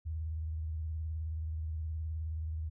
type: tone with vibrato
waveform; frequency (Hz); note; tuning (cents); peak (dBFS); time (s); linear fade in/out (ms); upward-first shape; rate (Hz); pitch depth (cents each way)
sine; 79.2; D#2; +31; -34; 0.05-2.7; 20; sine; 19; 84
effects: none